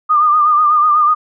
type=tone with vibrato; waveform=sine; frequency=1211 Hz; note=D#6; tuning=47 cents flat; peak=-8 dBFS; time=0.09-1.15 s; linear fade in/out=20 ms; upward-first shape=triangle; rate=8.1 Hz; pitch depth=62 cents each way; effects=none